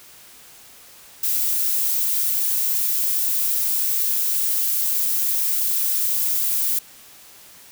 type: noise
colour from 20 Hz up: violet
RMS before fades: -21 dBFS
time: 1.23-6.79 s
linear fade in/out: 5 ms
effects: white hiss -46 dBFS RMS until 7.71 s